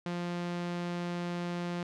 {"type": "tone", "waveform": "sawtooth", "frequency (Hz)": 174.6, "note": "F3", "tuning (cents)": 0, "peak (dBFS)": -29, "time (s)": [0.06, 1.83], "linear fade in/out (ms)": 2, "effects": ["low-pass 5000 Hz 12 dB/octave"]}